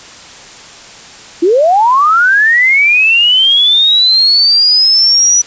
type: linear sweep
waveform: sine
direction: up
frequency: 316.9 to 5920 Hz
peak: -5 dBFS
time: 1.42-5.42 s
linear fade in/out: 10 ms
effects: white hiss -33 dBFS RMS until 5.46 s + resampled to 16000 Hz